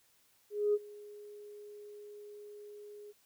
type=tone with ADSR envelope; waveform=sine; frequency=415.3 Hz; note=G#4; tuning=in tune; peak=-24 dBFS; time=0.5-3.13 s; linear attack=240 ms; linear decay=41 ms; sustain=-23 dB; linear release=29 ms; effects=tanh soft clip ceiling -20 dBFS + white hiss -69 dBFS RMS until 3.25 s